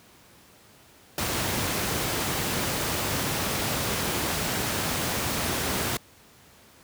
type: noise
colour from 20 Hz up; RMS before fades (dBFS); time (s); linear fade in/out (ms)
pink; -27; 1.18-5.97; 2
effects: pink hiss -54 dBFS RMS until 6.83 s + high-pass 80 Hz 12 dB/octave

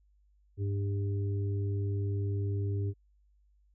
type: harmonic tone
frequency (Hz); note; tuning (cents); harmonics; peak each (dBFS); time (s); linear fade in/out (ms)
100; G2; +35; 1 / 3 / 4; -29 / -43 / -41; 0.57-2.94; 50
effects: added 50 Hz sine -63 dBFS peak until 3.74 s

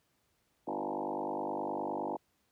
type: tone with frequency modulation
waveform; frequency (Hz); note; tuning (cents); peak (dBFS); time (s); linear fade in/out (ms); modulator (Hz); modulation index
sine; 593; D5; +17; -33; 0.67-2.17; 10; 49.7; 6.8
effects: pink hiss -75 dBFS RMS until 2.51 s + high-pass 60 Hz 12 dB/octave

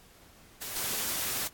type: noise with level steps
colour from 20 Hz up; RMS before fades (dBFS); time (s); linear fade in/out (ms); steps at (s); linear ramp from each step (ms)
white; -38 / -32; 0.61-1.48; 10; 0.76; 2
effects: pink hiss -57 dBFS RMS until 1.53 s + AAC 64 kbps

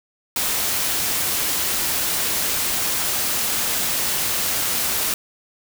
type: noise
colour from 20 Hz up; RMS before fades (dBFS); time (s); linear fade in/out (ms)
white; -22; 0.36-5.14; 2
effects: none

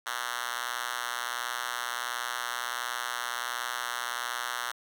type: tone with high-pass filter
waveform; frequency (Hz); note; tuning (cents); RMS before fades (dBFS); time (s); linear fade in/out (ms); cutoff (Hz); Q
5% pulse; 121.4; B2; -29; -34; 0.06-4.72; 10; 1400; 1.2
effects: none

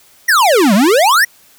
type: exponential two-way sweep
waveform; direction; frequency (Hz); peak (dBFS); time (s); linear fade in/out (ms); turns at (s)
square; down then up; 1975.5 to 185 to 1975.5; -8; 0.28-1.25; 10; 0.74
effects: white hiss -47 dBFS RMS until 1.58 s

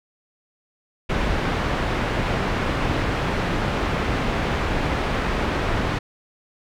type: low-pass noise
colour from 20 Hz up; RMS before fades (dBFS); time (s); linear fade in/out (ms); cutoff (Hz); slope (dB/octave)
pink; -23; 1.09-5.99; 10; 2400; 12
effects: none

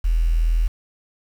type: tone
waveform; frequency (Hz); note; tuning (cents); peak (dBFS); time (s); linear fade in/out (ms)
sine; 41.1; E1; -4; -15; 0.04-0.68; 10
effects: 7-bit

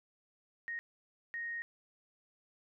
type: tone bursts at uneven times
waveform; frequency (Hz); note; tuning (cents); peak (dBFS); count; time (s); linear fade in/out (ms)
sine; 1864.7; A#6; 0; -37; 2; 0.68-0.79 / 1.34-1.62; 0
effects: none

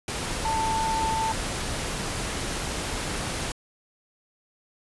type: tone in noise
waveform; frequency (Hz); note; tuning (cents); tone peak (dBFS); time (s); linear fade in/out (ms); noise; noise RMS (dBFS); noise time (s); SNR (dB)
sine; 889; A5; +18; -24; 0.45-1.32; 2; pink; -30; 0.08-3.52; +3
effects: resampled to 24000 Hz

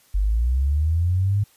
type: linear sweep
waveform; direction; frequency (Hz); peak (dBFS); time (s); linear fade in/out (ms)
sine; up; 46.25 to 104.3; -17; 0.14-1.44; 10
effects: white hiss -57 dBFS RMS until 1.56 s + resampled to 32000 Hz

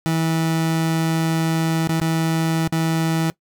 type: tone with dropouts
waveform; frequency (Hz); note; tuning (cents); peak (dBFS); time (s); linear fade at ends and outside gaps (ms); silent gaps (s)
30% pulse; 162.4; E3; -26; -15; 0.06-3.3; 0; 1.873-1.892 / 2-2.014 / 2.677-2.724
effects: noise-tail reverb RT60 0.1 s tail -20 dB re dry

